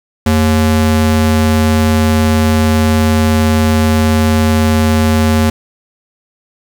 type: ring-modulated tone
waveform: square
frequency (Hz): 156.9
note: D#3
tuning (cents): +15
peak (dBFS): -6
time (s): 0.26-5.5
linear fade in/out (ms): 5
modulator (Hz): 70.4
effects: 7-bit